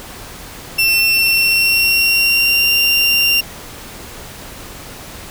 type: tone with pitch glide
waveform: 30% pulse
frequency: 2701 to 2775 Hz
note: E7 to F7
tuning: +42 to -12 cents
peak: -8 dBFS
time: 0.78-3.41 s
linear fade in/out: 10 ms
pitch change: +46 cents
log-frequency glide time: 1.14-2.7 s
effects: pink hiss -33 dBFS RMS until 5.3 s